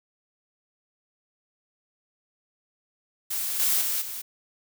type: noise with level steps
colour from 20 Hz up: blue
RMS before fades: -29 / -23 / -27 / -35 dBFS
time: 3.3-4.22 s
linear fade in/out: 10 ms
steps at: 3.59 / 3.81 / 4.01 s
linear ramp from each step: 10 ms
effects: none